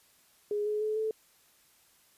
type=tone with pitch steps; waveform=sine; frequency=415.3 / 422.6 / 429.9 / 437.5 Hz; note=G#4 / G#4 / A4 / A4; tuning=0 / +30 / -40 / -10 cents; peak=-28 dBFS; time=0.51-1.11 s; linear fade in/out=2 ms; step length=150 ms; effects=white hiss -64 dBFS RMS until 2.17 s + resampled to 32000 Hz